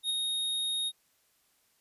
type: tone with ADSR envelope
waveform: square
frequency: 3729 Hz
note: A#7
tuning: in tune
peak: -27 dBFS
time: 0.03-0.92 s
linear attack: 67 ms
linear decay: 13 ms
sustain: -3 dB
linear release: 45 ms
effects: white hiss -70 dBFS RMS until 1.8 s + resampled to 32000 Hz